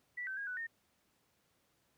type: tone with pitch steps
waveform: sine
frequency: 1961 / 1542 / 1633 / 1489 / 1834 Hz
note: B6 / G6 / G#6 / F#6 / A#6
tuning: -13 / -29 / -30 / +11 / -29 cents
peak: -38 dBFS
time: 0.17-0.67 s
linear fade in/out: 10 ms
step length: 100 ms
effects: pink hiss -75 dBFS RMS until 1.97 s + high-pass 80 Hz 12 dB/octave